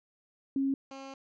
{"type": "tone pair in turn", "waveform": ["sine", "15% pulse"], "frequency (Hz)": [272, 270.1], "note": ["C#4", "C#4"], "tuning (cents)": [-33, -45], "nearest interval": "unison", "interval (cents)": 12, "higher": "first", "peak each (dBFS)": [-26, -36], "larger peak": "first", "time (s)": [[0.56, 0.74], [0.91, 1.14]], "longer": "second", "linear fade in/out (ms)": 2, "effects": ["resampled to 16000 Hz"]}